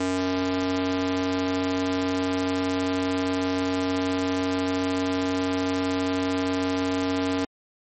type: tone with high-pass filter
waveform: square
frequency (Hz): 92.5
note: F#2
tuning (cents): 0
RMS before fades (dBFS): -25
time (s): 0-7.45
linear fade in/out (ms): 5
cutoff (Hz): 280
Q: 1.6
effects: MP3 32 kbps